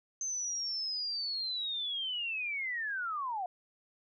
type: linear sweep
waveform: sine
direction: down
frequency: 6272 to 698.5 Hz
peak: -33 dBFS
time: 0.21-3.46 s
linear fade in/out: 2 ms
effects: none